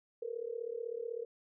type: tone with amplitude modulation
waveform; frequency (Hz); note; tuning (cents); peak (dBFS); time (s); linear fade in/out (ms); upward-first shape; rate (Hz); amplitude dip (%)
sine; 466.2; A#4; 0; -33; 0.22-1.25; 5; sine; 36; 90
effects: none